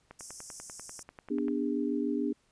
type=click train; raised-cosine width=0.5 ms; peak=-30 dBFS; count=15; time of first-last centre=0.11-1.483 s; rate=10.2 Hz
type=high-pass noise; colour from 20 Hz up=pink; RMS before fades=-44 dBFS; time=0.19-1.03 s; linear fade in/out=5 ms; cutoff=5300 Hz; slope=96 dB/octave
type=chord; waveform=sine; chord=G# diminished; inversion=first; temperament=equal with one note detuned; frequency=246.9 / 293.7 / 406.3 Hz; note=B3 / D4 / G#4; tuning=0 / 0 / -38 cents; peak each=-32 / -31 / -35 dBFS; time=1.3-2.33 s; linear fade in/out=10 ms
effects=pink hiss -70 dBFS RMS until 2.51 s + resampled to 22050 Hz